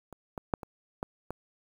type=clicks; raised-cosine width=1 ms; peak=-30 / -22 / -12 / -26 / -18 / -21 dBFS; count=6; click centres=0.127 / 0.378 / 0.538 / 0.632 / 1.029 / 1.306 s; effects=8-bit